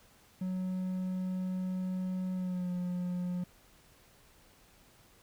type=tone with pitch glide; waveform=triangle; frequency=185 to 178.8 Hz; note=F#3 to F3; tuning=0 to +41 cents; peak=-30 dBFS; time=0.41-3.44 s; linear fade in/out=5 ms; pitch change=-59 cents; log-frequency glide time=2.34-2.7 s; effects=pink hiss -62 dBFS RMS until 5.22 s